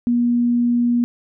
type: tone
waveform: sine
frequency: 240 Hz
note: B3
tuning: 49 cents flat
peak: -14 dBFS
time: 0.07-1.04 s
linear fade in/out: 0 ms
effects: none